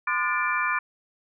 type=tone cluster; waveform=sine; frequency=1027 / 1202 / 1443 / 1759 / 2355 Hz; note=C6 / D6 / F#6 / A6 / D7; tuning=-33 / +40 / -44 / -1 / +4 cents; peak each=-29 dBFS; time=0.07-0.79 s; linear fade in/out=5 ms; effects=none